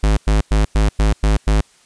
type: tone bursts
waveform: square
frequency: 52.5 Hz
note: G#1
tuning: 19 cents sharp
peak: -12 dBFS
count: 7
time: 0.03-1.61 s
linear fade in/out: 5 ms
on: 140 ms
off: 100 ms
effects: white hiss -52 dBFS RMS until 1.85 s + resampled to 22050 Hz